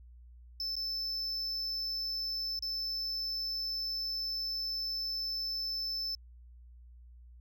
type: tone with dropouts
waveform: triangle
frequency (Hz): 5274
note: E8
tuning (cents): 0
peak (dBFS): -32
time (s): 0.6-6.15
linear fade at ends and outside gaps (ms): 1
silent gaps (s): 0.755-0.765 / 2.591-2.624
effects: added 60 Hz sine -51 dBFS peak until 7.4 s